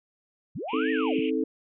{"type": "linear two-way sweep", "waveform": "sine", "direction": "up then down", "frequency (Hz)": [87.6, 1917, 107.1], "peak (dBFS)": -31, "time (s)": [0.55, 1.2], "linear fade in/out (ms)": 10, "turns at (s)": 0.91}
{"type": "band-pass noise", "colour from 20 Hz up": "pink", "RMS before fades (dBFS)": -39, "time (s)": [0.68, 1.31], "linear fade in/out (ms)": 20, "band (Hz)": [2300, 3000], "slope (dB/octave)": 96}
{"type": "chord", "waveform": "sine", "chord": "A diminished", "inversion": "first", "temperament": "just", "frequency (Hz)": [264, 316.8, 440], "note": ["C4", "Eb4", "A4"], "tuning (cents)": [16, 31, 0], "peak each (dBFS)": -28, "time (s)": [0.73, 1.44], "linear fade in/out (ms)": 5}
{"effects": []}